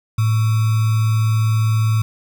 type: tone with sample-and-hold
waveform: sine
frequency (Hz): 110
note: A2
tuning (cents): 0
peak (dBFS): -13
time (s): 0.18-2.02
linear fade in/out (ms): 5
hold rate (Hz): 1225
effects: none